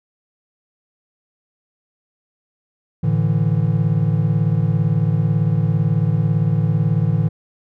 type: chord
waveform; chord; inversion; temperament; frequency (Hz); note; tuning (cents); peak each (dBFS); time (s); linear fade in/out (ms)
triangle; A suspended fourth; none; equal; 110 / 146.83 / 164.81; A2 / D3 / E3; 0 / 0 / 0; -17 / -17 / -17; 3.03-7.29; 10
effects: none